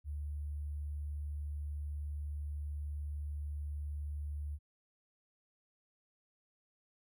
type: tone with sample-and-hold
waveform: sine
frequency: 73.42 Hz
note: D2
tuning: in tune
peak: -37 dBFS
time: 0.04-4.59 s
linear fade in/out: 50 ms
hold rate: 11025 Hz
effects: none